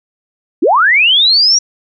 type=linear sweep; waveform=sine; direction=up; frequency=250.3 to 5770 Hz; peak=-6 dBFS; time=0.62-1.59 s; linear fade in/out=10 ms; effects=none